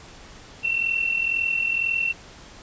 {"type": "tone pair together", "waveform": "sine", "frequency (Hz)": [2675, 2717], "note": ["E7", "F7"], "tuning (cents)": [25, -48], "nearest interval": "unison", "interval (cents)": 27, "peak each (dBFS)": [-27, -22], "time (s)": [0.63, 2.13], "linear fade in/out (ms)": 20, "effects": ["pink hiss -45 dBFS RMS until 2.62 s", "resampled to 16000 Hz"]}